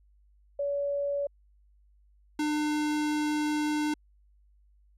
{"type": "tone pair in turn", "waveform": ["sine", "square"], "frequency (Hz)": [568, 300.9], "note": ["C#5", "D4"], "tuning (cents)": [42, 42], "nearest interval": "major seventh", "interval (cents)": 1100, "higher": "first", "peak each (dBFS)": -27, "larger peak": "neither", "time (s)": [[0.59, 1.27], [2.39, 3.94]], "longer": "second", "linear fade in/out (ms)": 5, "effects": ["added 50 Hz sine -59 dBFS peak until 4.97 s", "low-pass 10000 Hz 12 dB/octave"]}